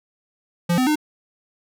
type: tone with pitch steps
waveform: square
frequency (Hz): 173 / 255.5 / 303.4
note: F3 / C4 / D#4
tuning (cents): -16 / -41 / -44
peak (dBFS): -17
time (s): 0.69-0.957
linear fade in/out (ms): 10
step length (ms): 89
effects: none